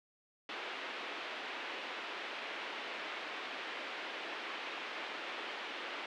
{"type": "band-pass noise", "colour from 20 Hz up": "white", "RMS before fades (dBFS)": -43, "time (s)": [0.49, 6.06], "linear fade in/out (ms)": 2, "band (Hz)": [290, 3100], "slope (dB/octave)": 24, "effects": []}